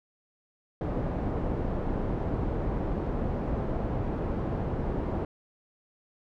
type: low-pass noise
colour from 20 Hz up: pink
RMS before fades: -30 dBFS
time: 0.81-5.25 s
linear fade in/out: 2 ms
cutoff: 660 Hz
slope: 12 dB/octave
effects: none